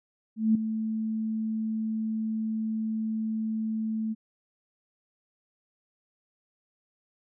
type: tone with ADSR envelope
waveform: sine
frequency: 220 Hz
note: A3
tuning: in tune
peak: -17 dBFS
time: 0.36-4.15 s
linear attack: 190 ms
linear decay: 5 ms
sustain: -10 dB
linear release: 31 ms
effects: none